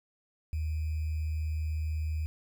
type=tone with sample-and-hold; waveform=sine; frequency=78 Hz; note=D#2; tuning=5 cents sharp; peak=-29 dBFS; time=0.53-2.26 s; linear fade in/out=0 ms; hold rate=2450 Hz; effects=none